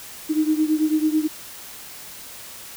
sine beating tone pair, 307.1 / 316.2 Hz, D#4 / D#4, -23 / +28 cents, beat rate 9.1 Hz, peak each -19 / -22 dBFS, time 0.29-1.28 s, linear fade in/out 20 ms, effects white hiss -39 dBFS RMS until 2.76 s

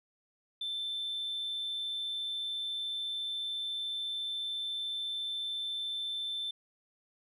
sine tone, 3543 Hz, A7, 11 cents sharp, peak -32 dBFS, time 0.61-6.51 s, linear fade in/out 5 ms, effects tanh soft clip ceiling -31 dBFS

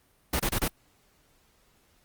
pink noise bursts, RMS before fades -26 dBFS, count 4, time 0.33-0.681 s, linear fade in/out 5 ms, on 66 ms, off 29 ms, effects pink hiss -65 dBFS RMS until 2.04 s + Opus 32 kbps

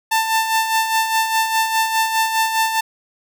sawtooth tone with tremolo, 890 Hz, A5, 20 cents sharp, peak -10 dBFS, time 0.11-2.81 s, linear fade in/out 10 ms, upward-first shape sine, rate 4.9 Hz, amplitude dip 55%, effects none

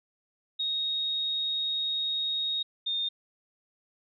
sine tone pair in turn, 3750 / 3652 Hz, A#7 / A#7, +10 / -36 cents, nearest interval unison, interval 46 cents, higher first, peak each -27 dBFS, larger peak neither, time 0.59-2.63 / 2.86-3.09 s, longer first, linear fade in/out 10 ms, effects none

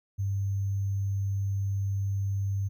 sine tone with sample-and-hold, 98.5 Hz, G2, 9 cents sharp, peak -26 dBFS, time 0.18-2.69 s, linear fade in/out 20 ms, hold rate 6300 Hz, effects none

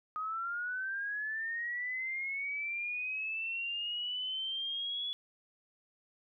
sine linear sweep, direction up, 1244.5 to 3409 Hz, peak -34 dBFS, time 0.16-5.13 s, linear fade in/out 0 ms, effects none

